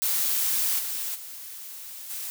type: noise with level steps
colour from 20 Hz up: blue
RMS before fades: -25 / -31 / -40 / -34 dBFS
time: 0.02-2.3 s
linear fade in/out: 0 ms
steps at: 0.78 / 1.14 / 2.09 s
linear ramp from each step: 20 ms
effects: none